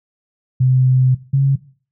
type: tone pair in turn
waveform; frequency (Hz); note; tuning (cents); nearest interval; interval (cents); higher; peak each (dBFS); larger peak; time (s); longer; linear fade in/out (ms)
sine; 128.9 / 136.91; C3 / C#3; -26 / -21; minor second; 105; second; -10; neither; 0.6-1.15 / 1.33-1.56; first; 10
effects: noise-tail reverb RT60 0.4 s tail -17 dB re dry